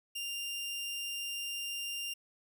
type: tone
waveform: sawtooth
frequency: 2794 Hz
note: F7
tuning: in tune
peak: -33 dBFS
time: 0.15-2.14 s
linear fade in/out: 10 ms
effects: none